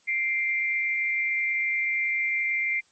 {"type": "tone pair together", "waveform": "sine", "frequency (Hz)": [2097, 2349], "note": ["C7", "D7"], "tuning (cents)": [3, 0], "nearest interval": "major second", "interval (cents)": 197, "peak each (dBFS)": [-24, -30], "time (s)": [0.07, 2.81], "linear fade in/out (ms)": 20, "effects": ["white hiss -63 dBFS RMS until 2.91 s", "MP3 32 kbps"]}